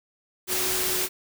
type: tone in noise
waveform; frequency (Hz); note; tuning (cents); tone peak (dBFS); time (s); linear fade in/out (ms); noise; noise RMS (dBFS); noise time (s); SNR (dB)
sine; 370; F#4; 0; -33; 0.47-1.09; 50; white; -26; 0.47-1.09; -10
effects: none